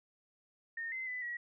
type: tone with pitch steps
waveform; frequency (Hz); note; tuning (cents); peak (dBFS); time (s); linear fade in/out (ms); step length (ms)
sine; 1835 / 2061 / 2000 / 1918; A#6 / C7 / B6 / A#6; -28 / -27 / +21 / +49; -37; 0.77-1.37; 5; 150
effects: none